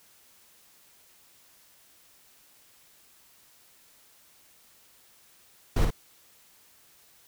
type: noise with echo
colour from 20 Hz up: brown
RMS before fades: -22 dBFS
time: 5.76-5.85 s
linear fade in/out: 5 ms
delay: 55 ms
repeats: 1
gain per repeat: -4 dB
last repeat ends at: 5.905 s
effects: white hiss -59 dBFS RMS until 7.27 s